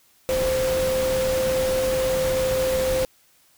sine tone in noise, 520 Hz, C5, 11 cents flat, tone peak -20 dBFS, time 0.29-3.05 s, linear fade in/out 0 ms, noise pink, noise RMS -29 dBFS, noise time 0.29-3.05 s, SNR +6 dB, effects white hiss -59 dBFS RMS until 3.57 s

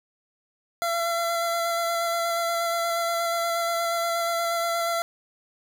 25% pulse tone with vibrato, 678 Hz, E5, 49 cents sharp, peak -20 dBFS, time 0.82-5.02 s, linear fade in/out 0 ms, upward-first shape square, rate 8.4 Hz, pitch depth 11 cents each way, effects none

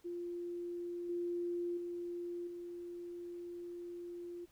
sine tone with level steps, 348.4 Hz, F4, 4 cents flat, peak -39 / -35 / -39 / -43 dBFS, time 0.04-4.46 s, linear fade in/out 20 ms, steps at 1.09 / 1.77 / 2.47 s, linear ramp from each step 5 ms, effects pink hiss -70 dBFS RMS until 4.51 s

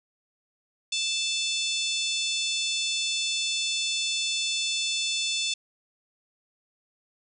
harmonic tone, 880 Hz, A5, in tune, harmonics 3 / 4 / 5 / 6 / 7 / 8 / 9 / 10, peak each -32 / -29 / -35 / -35 / -37 / -36 / -41 / -42 dBFS, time 0.92-5.54 s, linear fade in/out 5 ms, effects none

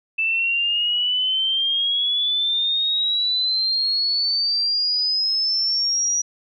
sine exponential sweep, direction up, 2637 to 5810 Hz, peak -18 dBFS, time 0.18-6.22 s, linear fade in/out 10 ms, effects none

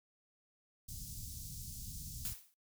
pink band-stop noise, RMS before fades -46 dBFS, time 0.88-2.34 s, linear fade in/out 10 ms, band 170 to 5100 Hz, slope 24 dB/octave
blue noise with exponential decay, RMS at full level -37 dBFS, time 2.25-2.54 s, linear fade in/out 0 ms, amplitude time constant 63 ms
effects noise-tail reverb RT60 0.2 s tail -24 dB re dry

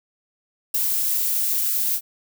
violet noise with ADSR envelope, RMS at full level -18 dBFS, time 0.74-2.01 s, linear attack 8 ms, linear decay 8 ms, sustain -4 dB, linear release 64 ms, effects none

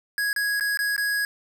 square tone with dropouts, 1661.2 Hz, G#6, in tune, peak -23 dBFS, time 0.18-1.25 s, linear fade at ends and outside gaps 1 ms, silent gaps 0.33-0.362 / 0.598-0.608 / 0.773-0.79 / 0.964-0.979 s, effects none

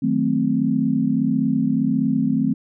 sine chord, D# diminished seventh, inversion none, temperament equal with one note detuned, 156.56 / 185 / 220 / 261.6 Hz, D#3 / F#3 / A3 / C4, +11 / 0 / 0 / 0 cents, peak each -25 / -26 / -21 / -20 dBFS, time 0.02-2.54 s, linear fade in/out 10 ms, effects none

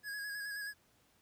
square tone with vibrato, 1661.2 Hz, G#6, in tune, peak -40 dBFS, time 0.03-0.74 s, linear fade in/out 50 ms, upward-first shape square, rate 9.4 Hz, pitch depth 27 cents each way, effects pink hiss -70 dBFS RMS until 1.21 s + high-pass 60 Hz 12 dB/octave

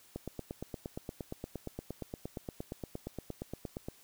click train, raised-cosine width 2 ms, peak -25 dBFS, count 33, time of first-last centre 0.16-3.885 s, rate 8.59 Hz, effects white hiss -61 dBFS RMS until 4.03 s

